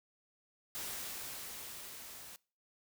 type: noise with level ramp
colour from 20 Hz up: white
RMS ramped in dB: -41 to -51 dBFS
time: 0.75-2.36 s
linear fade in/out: 0 ms
effects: noise-tail reverb RT60 0.4 s tail -24 dB re dry